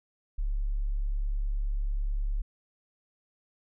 sine tone, 35.29 Hz, C#1, 32 cents sharp, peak -26 dBFS, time 0.38-2.42 s, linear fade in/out 10 ms, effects none

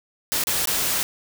white noise with dropouts, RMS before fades -23 dBFS, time 0.32-1.03 s, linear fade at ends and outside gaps 0 ms, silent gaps 0.438-0.471 / 0.656-0.673 s, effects none

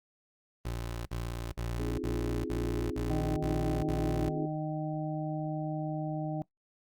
25% pulse tone bursts, 58.27 Hz, A#1, in tune, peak -29 dBFS, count 8, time 0.65-4.294 s, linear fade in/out 5 ms, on 410 ms, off 52 ms
sine chord, F minor seventh, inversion second, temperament just, 261.9 / 314.3 / 349.2 / 419.1 Hz, C4 / Eb4 / F4 / Ab4, +2 / +18 / 0 / +16 cents, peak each -39 dBFS, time 1.79-4.46 s, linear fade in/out 5 ms
harmonic tone, 154.4 Hz, D#3, 13 cents flat, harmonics 1 / 2 / 4 / 5, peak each -34 / -37 / -40 / -41 dBFS, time 3.1-6.42 s, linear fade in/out 0 ms
effects noise-tail reverb RT60 0.1 s tail -20 dB re dry + Opus 32 kbps

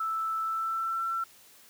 sine tone with pitch glide, 1318.5 to 1346.2 Hz, E6 to E6, 0 to +36 cents, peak -28 dBFS, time 0-1.24 s, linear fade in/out 5 ms, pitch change +36 cents, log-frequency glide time 0.42-1.04 s, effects white hiss -56 dBFS RMS until 1.69 s + high-pass 80 Hz 12 dB/octave

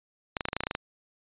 clicks, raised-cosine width 0.3 ms, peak -13 dBFS, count 11, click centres 0.368 / 0.408 / 0.454 / 0.486 / 0.531 / 0.566 / 0.606 / 0.636 / 0.669 / 0.711 / 0.751 s, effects resampled to 8000 Hz

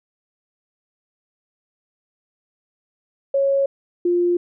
sine tone pair in turn, 551 / 350.6 Hz, C#5 / F4, -11 / +7 cents, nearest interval minor sixth, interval 782 cents, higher first, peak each -15 dBFS, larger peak neither, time 3.34-3.66 / 4.05-4.37 s, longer neither, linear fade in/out 5 ms, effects none

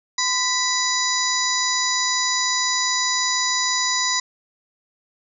harmonic tone with a mistuned harmonic, 987.8 Hz, B5, in tune, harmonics 1 / 2 / 4 / 5 / 6 / 7, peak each -26 / -26 / -26 / -26 / -26 / -26 dBFS, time 0.18-4.2 s, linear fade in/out 5 ms, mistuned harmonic 1, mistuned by +52 cents, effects none

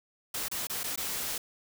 white noise with dropouts, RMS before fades -34 dBFS, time 0.34-1.38 s, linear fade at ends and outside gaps 5 ms, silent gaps 0.484-0.514 / 0.671-0.697 / 0.834-0.839 / 0.959-0.975 s, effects none

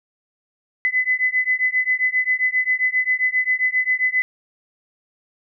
sine beating tone pair, 2011 / 2018.5 Hz, B6 / B6, +31 / +37 cents, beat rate 7.5 Hz, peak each -20 dBFS, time 0.85-4.22 s, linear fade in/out 0 ms, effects none

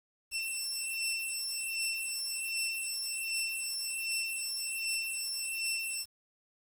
15% pulse beating tone pair, 2689 / 2690.3 Hz, E7 / E7, +34 / +35 cents, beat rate 1.3 Hz, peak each -29 dBFS, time 0.31-6.06 s, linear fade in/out 50 ms, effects 9-bit

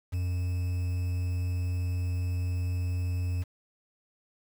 triangle tone with quantisation, 89.6 Hz, F2, 45 cents sharp, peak -25 dBFS, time 0.12-3.44 s, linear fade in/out 20 ms, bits 8, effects none

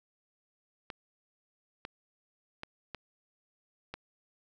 clicks, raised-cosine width 0.3 ms, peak -23 dBFS, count 5, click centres 0.902 / 1.851 / 2.634 / 2.947 / 3.94 s, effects none

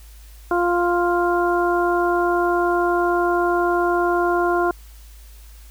harmonic tone, 349.6 Hz, F4, 2 cents sharp, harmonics 1 / 2 / 3 / 4, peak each -19 / -22 / -24 / -25 dBFS, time 0.51-4.71 s, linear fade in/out 2 ms, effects added 53 Hz sine -40 dBFS peak until 5.7 s + white hiss -51 dBFS RMS until 5.7 s

